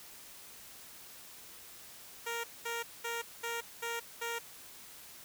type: tone bursts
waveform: 10% pulse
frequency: 466.2 Hz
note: A#4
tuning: in tune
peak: -27 dBFS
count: 6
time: 2.26-4.39 s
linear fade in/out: 10 ms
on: 180 ms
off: 210 ms
effects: white hiss -52 dBFS RMS until 5.24 s